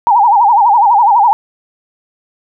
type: tone with vibrato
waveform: sine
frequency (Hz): 880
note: A5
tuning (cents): 0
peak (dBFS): -5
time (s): 0.07-1.33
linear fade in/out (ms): 0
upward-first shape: sine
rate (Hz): 12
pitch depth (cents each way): 180
effects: none